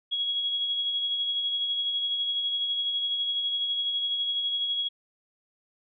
sine tone with tremolo, 3322 Hz, G#7, in tune, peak -24 dBFS, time 0.11-4.89 s, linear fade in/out 20 ms, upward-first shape sine, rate 12 Hz, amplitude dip 35%, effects none

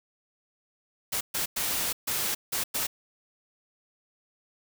white noise bursts at uneven times, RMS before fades -29 dBFS, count 6, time 1.12-1.21 / 1.34-1.46 / 1.56-1.93 / 2.07-2.35 / 2.52-2.64 / 2.74-2.87 s, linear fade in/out 10 ms, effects none

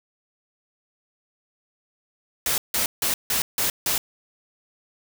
white noise bursts, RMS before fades -23 dBFS, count 6, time 2.46-3.98 s, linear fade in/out 2 ms, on 120 ms, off 160 ms, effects none

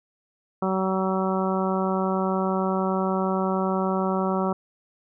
harmonic tone, 189.3 Hz, F#3, 40 cents sharp, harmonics 1 / 2 / 3 / 4 / 5 / 6 / 7, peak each -25 / -28 / -30 / -31 / -32 / -33 / -33 dBFS, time 0.62-4.53 s, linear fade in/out 5 ms, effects none

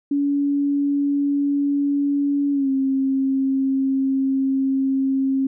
sine tone with pitch glide, 283.9 to 268.4 Hz, C#4 to C4, +41 to +44 cents, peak -17 dBFS, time 0.11-5.47 s, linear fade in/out 5 ms, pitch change -97 cents, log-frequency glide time 2.52-2.7 s, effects none

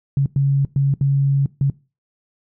sine tone bursts at uneven times, 138.59 Hz, C#3, in tune, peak -13 dBFS, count 5, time 0.17-0.26 / 0.36-0.65 / 0.76-0.94 / 1.01-1.46 / 1.61-1.7 s, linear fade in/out 2 ms, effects noise-tail reverb RT60 0.3 s tail -21 dB re dry

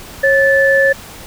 sine tone pair together, 545.5 / 1747 Hz, C#5 / A6, -28 / -13 cents, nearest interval octave + minor sixth, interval 2015 cents, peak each -11 dBFS, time 0.23-0.93 s, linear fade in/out 10 ms, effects pink hiss -34 dBFS RMS until 1.26 s

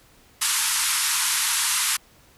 white band-pass noise, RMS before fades -23 dBFS, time 0.41-1.97 s, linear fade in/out 10 ms, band 890 to 12000 Hz, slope 96 dB/octave, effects pink hiss -55 dBFS RMS until 2.37 s

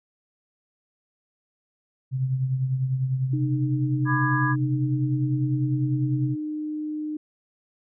sine tone with tremolo, 130.81 Hz, C3, in tune, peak -19 dBFS, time 2.11-6.36 s, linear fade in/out 50 ms, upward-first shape triangle, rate 10 Hz, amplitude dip 60%
sine tone, 304.6 Hz, D#4, 37 cents flat, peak -27 dBFS, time 3.33-7.17 s, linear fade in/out 5 ms
sine chord, G# diminished, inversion first, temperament just, 996.7 / 1196.1 / 1661.2 Hz, B5 / D6 / G#6, +16 / +31 / 0 cents, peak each -28 / -30 / -26 dBFS, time 4.05-4.56 s, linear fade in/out 50 ms
effects none

